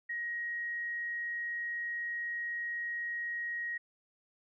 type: tone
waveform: sine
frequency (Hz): 1888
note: A#6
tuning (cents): +22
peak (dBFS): -34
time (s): 0.09-3.78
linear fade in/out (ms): 10
effects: none